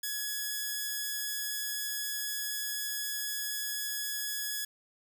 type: tone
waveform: 5% pulse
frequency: 1687 Hz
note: G#6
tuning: 27 cents sharp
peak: -22 dBFS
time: 0.03-4.65 s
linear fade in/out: 5 ms
effects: none